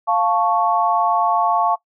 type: chord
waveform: sine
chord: F augmented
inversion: none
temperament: equal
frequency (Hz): 698.5 / 880 / 1108.7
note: F5 / A5 / C#6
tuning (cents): 0 / 0 / 0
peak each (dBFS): -19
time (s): 0.07-1.76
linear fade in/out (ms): 20
effects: noise-tail reverb RT60 0.1 s tail -19 dB re dry